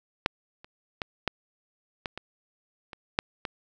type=clicks; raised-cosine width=0.3 ms; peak=-6 / -30 / -14 / -9 / -15 / -20 / -24 / -6 / -15 dBFS; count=9; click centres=0.261 / 0.645 / 1.018 / 1.277 / 2.058 / 2.176 / 2.932 / 3.189 / 3.452 s; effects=none